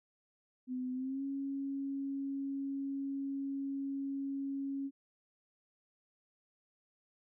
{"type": "tone with pitch glide", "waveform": "sine", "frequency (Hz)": [253.8, 275.2], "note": ["B3", "C#4"], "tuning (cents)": [47, -12], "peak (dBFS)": -35, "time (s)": [0.67, 4.91], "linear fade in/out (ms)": 50, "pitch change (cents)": 141, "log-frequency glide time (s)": [0.93, 1.23], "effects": []}